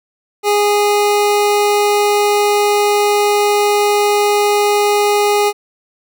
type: tone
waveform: 25% pulse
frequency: 412.7 Hz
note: G#4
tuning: 11 cents flat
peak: -7 dBFS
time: 0.43-5.53 s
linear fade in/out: 50 ms
effects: none